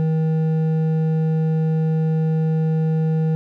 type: tone with hard clipping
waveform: sine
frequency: 159.1 Hz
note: D#3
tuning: 39 cents sharp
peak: -18 dBFS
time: 0-3.35 s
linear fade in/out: 0 ms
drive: 7 dB
effects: none